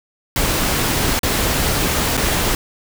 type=noise with dropouts; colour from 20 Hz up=pink; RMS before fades=-18 dBFS; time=0.36-2.55 s; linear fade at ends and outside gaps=1 ms; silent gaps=1.192-1.232 / 2.17-2.176 s; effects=none